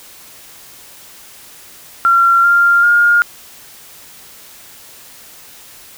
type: tone with pitch steps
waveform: sine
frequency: 1371 / 1394.2 / 1417.7 Hz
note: F6 / F6 / F6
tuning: -32 / -3 / +26 cents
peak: -7 dBFS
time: 2.05-3.22 s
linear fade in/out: 0 ms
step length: 390 ms
effects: white hiss -39 dBFS RMS until 5.97 s